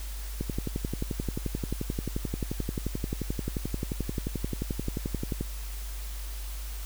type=click train; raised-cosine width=3 ms; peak=-17 dBFS; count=58; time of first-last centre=0.41-5.41 s; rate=11.4 Hz; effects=added 50 Hz sine -34 dBFS peak until 6.85 s + white hiss -45 dBFS RMS until 6.85 s